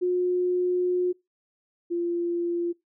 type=tone pair in turn; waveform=sine; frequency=360 / 344.8 Hz; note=F#4 / F4; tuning=-47 / -22 cents; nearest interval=minor second; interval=75 cents; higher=first; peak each=-21 / -24 dBFS; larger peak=first; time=0.01-1.13 / 1.9-2.73 s; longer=first; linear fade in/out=20 ms; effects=noise-tail reverb RT60 0.2 s tail -23 dB re dry